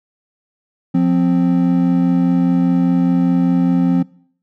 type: tone pair together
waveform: triangle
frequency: 176.64 / 261.6 Hz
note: F3 / C4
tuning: +20 / 0 cents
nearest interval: perfect fifth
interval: 680 cents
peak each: -12 dBFS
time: 0.94-4.03 s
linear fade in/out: 10 ms
effects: noise-tail reverb RT60 0.6 s tail -23 dB re dry